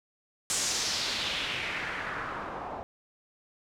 white noise with low-pass filter sweep, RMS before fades -33 dBFS, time 0.5-2.83 s, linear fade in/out 0 ms, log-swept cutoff 7800 to 760 Hz, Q 2.2, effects none

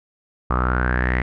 sawtooth tone with low-pass filter sweep, 62.1 Hz, B1, 10 cents sharp, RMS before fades -20 dBFS, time 0.5-1.22 s, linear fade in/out 5 ms, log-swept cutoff 1200 to 2000 Hz, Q 9.2, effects none

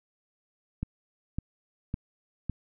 click train, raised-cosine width 5 ms, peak -18 dBFS, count 4, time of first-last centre 0.83-2.497 s, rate 1.8 Hz, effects none

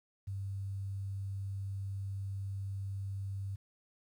sine tone with quantisation, 98 Hz, G2, in tune, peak -36 dBFS, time 0.27-3.56 s, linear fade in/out 10 ms, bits 11, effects none

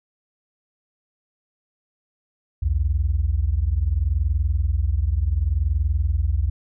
sine tone pair together, 61.74 / 82.41 Hz, B1 / E2, 0 / 0 cents, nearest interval perfect fourth, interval 500 cents, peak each -20 dBFS, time 2.62-6.5 s, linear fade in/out 10 ms, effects tanh soft clip ceiling -11 dBFS

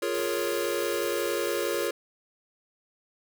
square chord, Bb minor seventh, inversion second, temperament equal, 349.2 / 415.3 / 466.2 / 554.4 Hz, F4 / Ab4 / Bb4 / Db5, 0 / 0 / 0 / 0 cents, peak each -33 dBFS, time 0.02-1.91 s, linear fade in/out 5 ms
white noise, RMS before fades -40 dBFS, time 0.14-1.88 s, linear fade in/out 5 ms
effects none

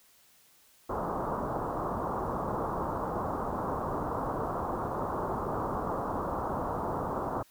white low-pass noise, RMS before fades -33 dBFS, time 0.89-7.43 s, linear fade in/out 10 ms, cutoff 1200 Hz, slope 48 dB/octave, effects white hiss -62 dBFS RMS until 7.5 s

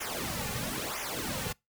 pink noise with flanger, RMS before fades -35 dBFS, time 0-1.53 s, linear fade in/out 10 ms, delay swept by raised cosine 0.23 to 3.13 ms, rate 1 Hz, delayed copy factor -0.85, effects noise-tail reverb RT60 0.2 s tail -25 dB re dry

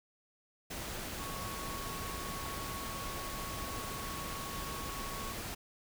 sine tone in noise, 1108.7 Hz, C#6, in tune, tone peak -44 dBFS, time 1.19-5.33 s, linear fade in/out 10 ms, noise pink, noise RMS -41 dBFS, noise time 0.7-5.55 s, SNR -6 dB, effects none

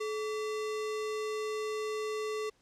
sine tone with sample-and-hold, 429.8 Hz, A4, 41 cents flat, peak -32 dBFS, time 0-2.5 s, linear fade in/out 10 ms, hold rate 1575 Hz, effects pink hiss -69 dBFS RMS until 2.61 s + low-pass 8000 Hz 12 dB/octave

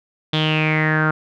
sawtooth tone with low-pass filter sweep, 155.56 Hz, D#3, in tune, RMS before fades -18 dBFS, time 0.33-1.11 s, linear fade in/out 5 ms, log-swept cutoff 3500 to 1400 Hz, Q 8.3, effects none

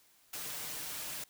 white noise with comb filter, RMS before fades -41 dBFS, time 0.33-1.24 s, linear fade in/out 5 ms, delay 6.6 ms, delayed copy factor +0.55, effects white hiss -66 dBFS RMS until 1.29 s

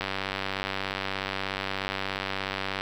click train, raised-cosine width 0.3 ms, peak -13 dBFS, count 272, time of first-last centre 0.01-2.81 s, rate 96.8 Hz, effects 8-bit

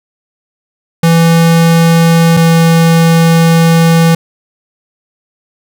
square tone pair in turn, 166.2 / 165.4 Hz, E3 / E3, +15 / +6 cents, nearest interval unison, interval 9 cents, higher first, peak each -5 dBFS, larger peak neither, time 1.03-2.37 / 2.37-4.15 s, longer second, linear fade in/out 5 ms, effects none

